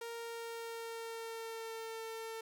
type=tone with pitch glide; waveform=sawtooth; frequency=464.8 to 449.7 Hz; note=A#4 to A4; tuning=-5 to +38 cents; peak=-38 dBFS; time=0.01-2.41 s; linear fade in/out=5 ms; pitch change=-57 cents; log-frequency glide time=0.12-1.87 s; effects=none